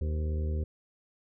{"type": "harmonic tone with a mistuned harmonic", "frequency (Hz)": 77.6, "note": "D#2", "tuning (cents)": -4, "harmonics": [1, 2, 3, 4, 5, 6, 7], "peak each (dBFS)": [-28, -41, -43, -50, -43, -51, -47], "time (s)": [0.01, 0.64], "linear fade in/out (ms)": 5, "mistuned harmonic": 7, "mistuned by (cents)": -85, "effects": []}